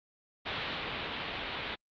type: low-pass noise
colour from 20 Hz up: white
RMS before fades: -37 dBFS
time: 0.45-1.76 s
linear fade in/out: 20 ms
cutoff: 3800 Hz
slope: 48 dB/octave
effects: Opus 48 kbps